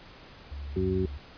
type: tone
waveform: sine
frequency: 70.8 Hz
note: C#2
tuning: 37 cents sharp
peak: -35 dBFS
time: 0.51-1.18 s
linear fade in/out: 10 ms
type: harmonic tone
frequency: 93.5 Hz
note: F#2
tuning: 19 cents sharp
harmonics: 1 / 2 / 3 / 4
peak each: -30 / -31 / -35 / -28 dBFS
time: 0.76-1.06 s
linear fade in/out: 5 ms
effects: pink hiss -50 dBFS RMS until 1.37 s + resampled to 11025 Hz